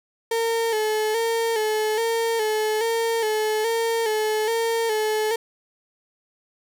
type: tone with vibrato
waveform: 35% pulse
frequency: 444 Hz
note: A4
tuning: 16 cents sharp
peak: -19 dBFS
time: 0.31-5.36 s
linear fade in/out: 5 ms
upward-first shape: square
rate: 1.2 Hz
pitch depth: 53 cents each way
effects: none